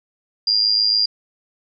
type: tone with amplitude modulation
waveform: sine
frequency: 4800 Hz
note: D8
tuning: 37 cents sharp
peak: -11 dBFS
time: 0.47-1.06 s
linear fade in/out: 5 ms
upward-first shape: sine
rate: 107 Hz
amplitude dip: 70%
effects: none